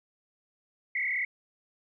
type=tone with frequency modulation; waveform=sine; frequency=2093 Hz; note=C7; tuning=in tune; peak=-27 dBFS; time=0.95-1.25 s; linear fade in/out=5 ms; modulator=36.9 Hz; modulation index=3.7; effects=none